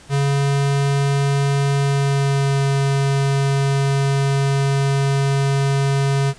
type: tone with pitch glide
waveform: square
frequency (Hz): 139.8 to 138.19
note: C#3 to C#3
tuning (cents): +15 to -5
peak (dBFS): -16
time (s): 0.09-6.34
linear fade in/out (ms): 50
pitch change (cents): -20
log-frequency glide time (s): 1.77-2.6
effects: pink hiss -45 dBFS RMS until 6.38 s + resampled to 22050 Hz